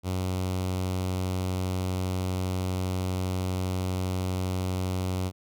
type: tone with notch filter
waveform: sawtooth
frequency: 92.5 Hz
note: F#2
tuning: in tune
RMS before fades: -29 dBFS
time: 0.03-5.32 s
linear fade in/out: 50 ms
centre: 1700 Hz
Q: 1.7
effects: none